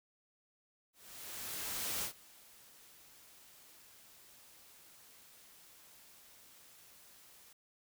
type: noise with ADSR envelope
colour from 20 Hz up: white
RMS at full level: -37 dBFS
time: 0.93-7.53 s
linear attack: 1100 ms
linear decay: 95 ms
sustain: -23 dB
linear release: 4 ms
effects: none